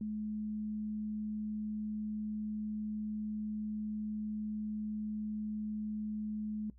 sine tone, 213.1 Hz, G#3, 45 cents sharp, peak -35 dBFS, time 0.01-6.7 s, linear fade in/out 2 ms, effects noise-tail reverb RT60 0.1 s tail -17 dB re dry + added 60 Hz sine -56 dBFS peak until 6.78 s

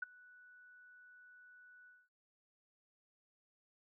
sine tone with ADSR envelope, 1480 Hz, F#6, in tune, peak -34 dBFS, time 0.02-2.09 s, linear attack 7 ms, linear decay 15 ms, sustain -24 dB, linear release 220 ms, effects none

